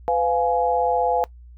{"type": "chord", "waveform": "sine", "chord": "F diminished", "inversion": "second", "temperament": "just", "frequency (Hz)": [502.9, 698.5, 838.1], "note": ["Cb5", "F5", "Ab5"], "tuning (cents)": [31, 0, 16], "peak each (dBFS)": -22, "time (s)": [0.08, 1.24], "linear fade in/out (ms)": 0, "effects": ["noise-tail reverb RT60 0.1 s tail -21 dB re dry", "added 60 Hz sine -41 dBFS peak until 1.57 s"]}